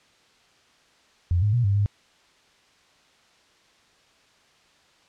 sine tone with pitch steps, 87.6 / 104.2 / 120.8 / 99.5 / 101.9 Hz, F2 / G#2 / B2 / G2 / G#2, +6 / +6 / -38 / +26 / -32 cents, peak -18 dBFS, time 1.31-1.86 s, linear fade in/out 0 ms, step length 110 ms, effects white hiss -59 dBFS RMS until 5.08 s + low-pass 5000 Hz 12 dB/octave

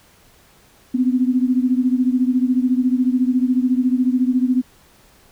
sine beating tone pair, 249.2 / 263.2 Hz, B3 / C4, +16 / +10 cents, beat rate 14 Hz, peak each -16 / -19 dBFS, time 0.94-4.62 s, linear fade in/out 10 ms, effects pink hiss -52 dBFS RMS until 5.31 s

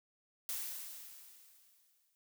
blue noise with exponential decay, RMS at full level -38 dBFS, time 0.49-2.15 s, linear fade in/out 0 ms, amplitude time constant 360 ms, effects noise-tail reverb RT60 0.1 s tail -26 dB re dry

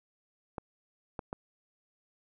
clicks, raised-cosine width 1 ms, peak -22 dBFS, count 3, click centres 0.582 / 1.192 / 1.329 s, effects none

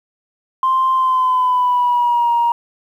sine tone with pitch glide, 1046.5 to 943.2 Hz, C6 to A#5, 0 to +20 cents, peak -11 dBFS, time 0.63-2.52 s, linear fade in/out 2 ms, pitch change -180 cents, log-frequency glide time 0.94-2.32 s, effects tanh soft clip ceiling -8 dBFS + 8-bit

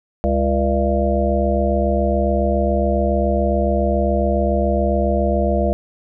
harmonic tone with a mistuned harmonic, 68.3 Hz, C#2, 25 cents flat, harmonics 1 / 3 / 5 / 7 / 9 / 10, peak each -19 / -22 / -25 / -25 / -21 / -23 dBFS, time 0.24-5.73 s, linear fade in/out 0 ms, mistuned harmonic 9, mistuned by -54 cents, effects none

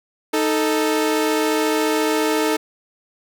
sawtooth tone pair together, 311.4 / 440 Hz, D#4 / A4, +2 / 0 cents, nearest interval tritone, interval 598 cents, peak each -16 dBFS, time 0.33-2.57 s, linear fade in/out 10 ms, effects none

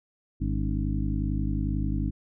harmonic tone with a mistuned harmonic, 51.2 Hz, G#1, 24 cents flat, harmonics 1 / 2 / 3 / 4 / 5 / 6, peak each -28 / -31 / -33 / -34 / -35 / -36 dBFS, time 0.4-2.11 s, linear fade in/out 20 ms, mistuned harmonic 5, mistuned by +87 cents, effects none

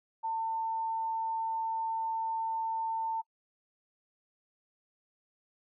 sine tone, 898 Hz, A5, 35 cents sharp, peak -30 dBFS, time 0.23-3.22 s, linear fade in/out 20 ms, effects noise-tail reverb RT60 0.1 s tail -26 dB re dry

